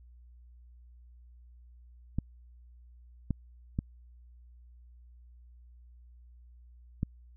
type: clicks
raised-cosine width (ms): 5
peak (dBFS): -17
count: 4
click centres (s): 2.186 / 3.307 / 3.789 / 7.031
effects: added 60 Hz sine -52 dBFS peak until 7.36 s